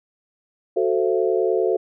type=chord; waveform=sine; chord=F# half-diminished seventh; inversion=none; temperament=equal with one note detuned; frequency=370 / 440 / 523.3 / 673.1 Hz; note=F#4 / A4 / C5 / E5; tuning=0 / 0 / 0 / +36 cents; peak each=-21 / -21 / -25 / -27 dBFS; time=0.76-1.77 s; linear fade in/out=10 ms; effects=none